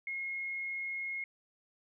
sine tone, 2157 Hz, C#7, 48 cents flat, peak -35 dBFS, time 0.07-1.24 s, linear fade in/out 2 ms, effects none

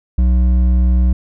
sine tone with hard clipping, 61.8 Hz, B1, 2 cents sharp, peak -11 dBFS, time 0.18-1.13 s, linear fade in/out 5 ms, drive 7 dB, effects none

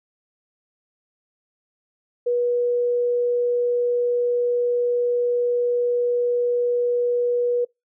sine tone, 484.7 Hz, B4, 32 cents flat, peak -18 dBFS, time 2.26-7.65 s, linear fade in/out 10 ms, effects noise-tail reverb RT60 0.2 s tail -26 dB re dry

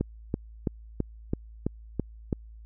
click train, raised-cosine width 3 ms, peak -13 dBFS, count 8, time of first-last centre 0.01-2.328 s, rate 3.02 Hz, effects added 55 Hz sine -44 dBFS peak until 2.65 s

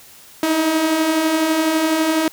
sawtooth beating tone pair, 307 / 319 Hz, D#4 / D#4, -23 / +43 cents, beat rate 12 Hz, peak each -21 / -12 dBFS, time 0.43-2.28 s, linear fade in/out 2 ms, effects white hiss -44 dBFS RMS until 2.32 s

